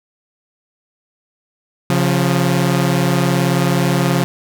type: tone pair together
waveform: sawtooth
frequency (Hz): 137.3 / 176.2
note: C#3 / F3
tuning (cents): -16 / +16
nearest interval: major third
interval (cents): 432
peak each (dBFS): -12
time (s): 1.9-4.24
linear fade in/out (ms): 0
effects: none